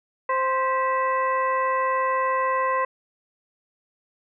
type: harmonic tone with a mistuned harmonic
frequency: 523.3 Hz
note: C5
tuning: in tune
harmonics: 1 / 2 / 3 / 4 / 5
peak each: -26 / -22 / -36 / -30 / -40 dBFS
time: 0.29-2.85 s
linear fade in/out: 5 ms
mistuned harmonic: 4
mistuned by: -120 cents
effects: none